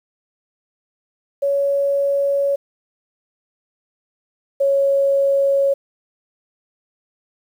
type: tone pair in turn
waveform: sine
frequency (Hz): 560 / 553.2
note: C#5 / C#5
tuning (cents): +18 / -4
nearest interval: unison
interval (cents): 22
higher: first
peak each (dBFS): -15 / -13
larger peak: second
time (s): 1.42-2.56 / 4.6-5.74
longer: neither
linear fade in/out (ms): 10
effects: 8-bit